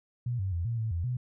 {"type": "tone with pitch steps", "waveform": "sine", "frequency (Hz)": [121.4, 95.6, 85.4, 116.5, 111.2, 84.9, 124.5], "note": ["B2", "G2", "F2", "A#2", "A2", "F2", "B2"], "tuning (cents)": [-29, -43, -38, -1, 19, -48, 14], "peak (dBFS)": -28, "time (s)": [0.26, 1.17], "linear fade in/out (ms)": 5, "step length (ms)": 130, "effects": []}